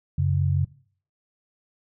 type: tone pair together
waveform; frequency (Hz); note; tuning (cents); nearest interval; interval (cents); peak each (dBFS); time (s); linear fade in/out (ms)
sine; 92.5 / 138.59; F#2 / C#3; 0 / 0; perfect fifth; 700; -22; 0.18-0.65; 5
effects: noise-tail reverb RT60 0.5 s tail -19 dB re dry